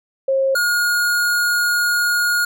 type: tone pair in turn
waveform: sine / square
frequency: 537 / 1433.6 Hz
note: C5 / F6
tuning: +45 / +45 cents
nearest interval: octave + perfect fourth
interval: 1700 cents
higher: second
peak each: -14 / -16 dBFS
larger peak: first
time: 0.28-0.55 / 0.55-2.45 s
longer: second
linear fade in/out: 5 ms
effects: none